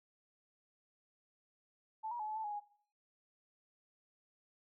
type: tone with pitch steps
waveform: sine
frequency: 876 / 956 / 853 / 860 / 880 / 833 / 827 Hz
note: A5 / A#5 / G#5 / A5 / A5 / G#5 / G#5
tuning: -8 / +43 / +46 / -40 / 0 / +5 / -8 cents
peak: -38 dBFS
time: 2.03-2.604 s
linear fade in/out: 20 ms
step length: 82 ms
effects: noise-tail reverb RT60 0.5 s tail -17 dB re dry